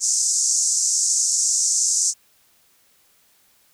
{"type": "band-pass noise", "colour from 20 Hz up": "pink", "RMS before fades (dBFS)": -20, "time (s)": [0, 2.14], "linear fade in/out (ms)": 50, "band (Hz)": [5900, 8000], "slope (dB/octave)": 48, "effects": ["white hiss -59 dBFS RMS until 3.73 s"]}